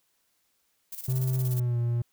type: noise with tremolo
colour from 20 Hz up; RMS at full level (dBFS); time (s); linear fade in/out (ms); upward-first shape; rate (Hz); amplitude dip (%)
violet; -37; 0.92-1.6; 5; square; 17; 65
type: tone with pitch glide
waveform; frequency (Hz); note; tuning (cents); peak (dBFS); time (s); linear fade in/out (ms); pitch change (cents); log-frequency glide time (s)
triangle; 129.6 to 118.84; C3 to A#2; -16 to +34; -22; 1.08-2.02; 5; -150; 1.38-1.78
effects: white hiss -72 dBFS RMS until 2.12 s